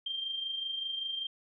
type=tone with amplitude modulation; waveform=sine; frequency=3172 Hz; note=G7; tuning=20 cents sharp; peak=-31 dBFS; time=0.06-1.27 s; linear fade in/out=5 ms; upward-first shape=sine; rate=25.2 Hz; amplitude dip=50%; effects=none